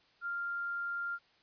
sine tone, 1395 Hz, F6, 2 cents flat, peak -34 dBFS, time 0.21-1.19 s, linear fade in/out 50 ms, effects white hiss -67 dBFS RMS until 1.42 s + resampled to 11025 Hz

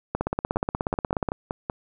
two click trains, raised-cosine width 1 ms, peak -10 / -13 dBFS, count 20 / 7, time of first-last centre 0.15-1.288 / 0.56-1.699 s, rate 16.7 / 5.27 Hz, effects none

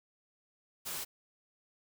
white noise, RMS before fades -39 dBFS, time 0.85-1.05 s, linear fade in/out 20 ms, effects none

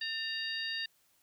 harmonic tone with a mistuned harmonic, 934 Hz, A#5, 3 cents sharp, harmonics 2 / 3 / 4 / 5, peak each -38 / -40 / -41 / -40 dBFS, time 0.01-0.86 s, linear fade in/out 5 ms, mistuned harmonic 2, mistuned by -64 cents, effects white hiss -70 dBFS RMS until 1.22 s

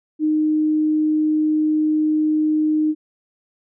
sine tone, 308 Hz, D#4, 17 cents flat, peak -15 dBFS, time 0.19-2.95 s, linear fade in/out 50 ms, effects none

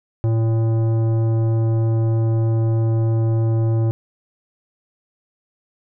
triangle tone with tanh clipping, 112.9 Hz, A2, 45 cents sharp, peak -17 dBFS, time 0.24-3.91 s, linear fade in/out 0 ms, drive 17 dB, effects none

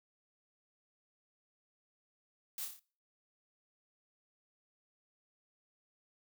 blue noise with echo, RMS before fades -41 dBFS, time 2.58-2.65 s, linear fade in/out 2 ms, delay 29 ms, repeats 5, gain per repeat -4 dB, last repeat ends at 2.795 s, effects noise-tail reverb RT60 0.4 s tail -22 dB re dry

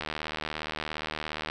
click train, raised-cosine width 0.3 ms, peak -16 dBFS, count 116, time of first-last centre 0.01-1.5 s, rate 77.2 Hz, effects none

